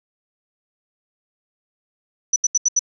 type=tone bursts; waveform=sine; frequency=5950 Hz; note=F#8; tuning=9 cents sharp; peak=-13 dBFS; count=5; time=2.33-2.793 s; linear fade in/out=5 ms; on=31 ms; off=77 ms; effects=none